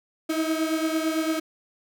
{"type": "beating tone pair", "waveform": "35% pulse", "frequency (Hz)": [316.3, 325.2], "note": ["D#4", "E4"], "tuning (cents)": [29, -23], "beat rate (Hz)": 8.9, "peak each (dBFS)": [-23, -27], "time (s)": [0.29, 1.4], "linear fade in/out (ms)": 10, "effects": []}